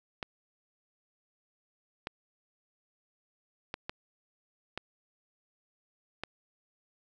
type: clicks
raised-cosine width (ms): 0.3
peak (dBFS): -19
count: 6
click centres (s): 0.228 / 2.071 / 3.741 / 3.895 / 4.776 / 6.236
effects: none